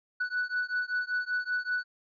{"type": "beating tone pair", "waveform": "triangle", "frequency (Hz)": [1480, 1485.2], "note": ["F#6", "F#6"], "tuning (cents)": [0, 6], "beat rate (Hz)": 5.2, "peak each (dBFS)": -30, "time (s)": [0.2, 1.84], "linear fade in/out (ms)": 10, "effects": ["resampled to 11025 Hz"]}